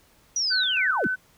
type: linear sweep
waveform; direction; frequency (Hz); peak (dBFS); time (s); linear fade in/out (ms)
sine; down; 5920 to 144.6; -22; 0.36-1.07; 2
type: tone with tremolo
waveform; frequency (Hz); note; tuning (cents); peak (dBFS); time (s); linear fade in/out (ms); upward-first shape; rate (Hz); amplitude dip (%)
sine; 1512; F#6; +37; -23; 0.5-1.16; 20; square; 3.7; 50
effects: pink hiss -59 dBFS RMS until 1.37 s